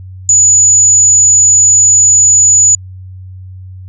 sine tone, 6920 Hz, A8, 30 cents flat, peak -3 dBFS, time 0.29-2.75 s, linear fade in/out 2 ms, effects added 93 Hz sine -26 dBFS peak until 3.88 s

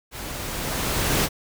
pink noise with level ramp, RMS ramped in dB -35 to -20 dBFS, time 0.11-1.29 s, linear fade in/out 50 ms, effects none

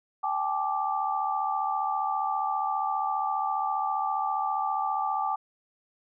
sine chord, G suspended second, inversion none, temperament equal with one note detuned, 784 / 858.9 / 1174.7 Hz, G5 / A5 / D6, 0 / -42 / 0 cents, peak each -30 dBFS, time 0.23-5.36 s, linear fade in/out 10 ms, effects none

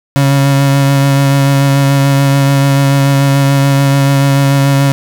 35% pulse tone with vibrato, 138.59 Hz, C#3, in tune, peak -5 dBFS, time 0.16-4.92 s, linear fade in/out 0 ms, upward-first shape sine, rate 6.9 Hz, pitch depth 16 cents each way, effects none

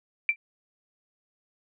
sine tone with exponential decay, 2349 Hz, D7, in tune, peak -15 dBFS, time 0.29-0.36 s, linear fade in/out 1 ms, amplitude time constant 15 ms, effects none

